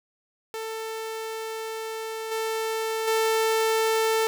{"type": "tone with level steps", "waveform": "sawtooth", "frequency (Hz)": 444.3, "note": "A4", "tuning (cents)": 17, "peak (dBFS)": [-27, -22, -17], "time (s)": [0.54, 4.27], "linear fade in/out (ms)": 0, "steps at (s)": [2.31, 3.07], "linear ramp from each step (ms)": 10, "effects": []}